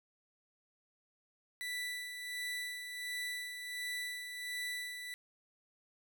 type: tone with tremolo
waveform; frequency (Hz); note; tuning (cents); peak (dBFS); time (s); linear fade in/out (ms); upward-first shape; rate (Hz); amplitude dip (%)
30% pulse; 1975; B6; 0; -34; 1.61-5.14; 0; sine; 1.4; 50
effects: none